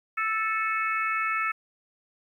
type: harmonic tone with a mistuned harmonic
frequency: 440 Hz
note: A4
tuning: in tune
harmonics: 3 / 4 / 5 / 6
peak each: -27 / -32 / -31 / -34 dBFS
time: 0.17-1.52 s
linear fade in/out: 10 ms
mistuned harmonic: 6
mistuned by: -30 cents
effects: 10-bit